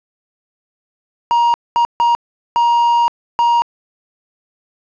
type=tone bursts at uneven times; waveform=triangle; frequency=944 Hz; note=A#5; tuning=22 cents sharp; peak=-8 dBFS; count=5; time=1.31-1.54 / 1.76-1.85 / 2-2.15 / 2.56-3.08 / 3.39-3.62 s; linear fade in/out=0 ms; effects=resampled to 16000 Hz + 7-bit